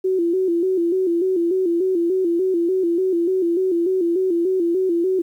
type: tone with vibrato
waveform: sine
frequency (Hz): 357.2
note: F4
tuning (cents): +39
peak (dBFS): -16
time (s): 0.04-5.22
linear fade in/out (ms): 10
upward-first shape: square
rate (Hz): 3.4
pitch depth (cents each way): 87
effects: 9-bit